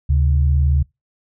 sine tone pair together, 73.95 / 132.8 Hz, D2 / C3, +13 / +26 cents, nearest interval minor seventh, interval 1013 cents, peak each -13 / -20 dBFS, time 0.09-0.83 s, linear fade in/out 10 ms, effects noise-tail reverb RT60 0.2 s tail -25 dB re dry

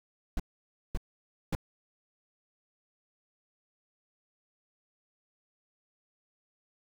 brown noise bursts, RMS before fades -29 dBFS, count 3, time 0.37-1.551 s, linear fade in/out 2 ms, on 27 ms, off 550 ms, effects none

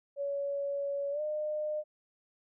sine tone with pitch glide, 563 to 606.9 Hz, C#5 to D#5, +27 to -43 cents, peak -31 dBFS, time 0.16-1.84 s, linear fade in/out 50 ms, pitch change +130 cents, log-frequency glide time 1.11-1.21 s, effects none

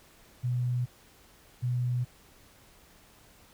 sine tone pair in turn, 123.47 / 123.47 Hz, B2 / B2, 0 / 0 cents, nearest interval unison, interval 0 cents, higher neither, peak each -26 / -26 dBFS, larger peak neither, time 0.43-0.86 / 1.62-2.05 s, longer neither, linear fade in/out 20 ms, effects pink hiss -58 dBFS RMS until 3.53 s

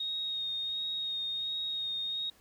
sine tone with vibrato, 3729 Hz, A#7, in tune, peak -32 dBFS, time 0-2.3 s, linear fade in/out 5 ms, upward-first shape sine, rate 1.4 Hz, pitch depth 17 cents each way, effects pink hiss -63 dBFS RMS until 2.4 s

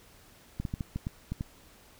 clicks, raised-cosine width 5 ms, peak -20 dBFS, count 8, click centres 0.6 / 0.652 / 0.739 / 0.808 / 0.96 / 1.069 / 1.32 / 1.409 s, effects pink hiss -57 dBFS RMS until 1.99 s

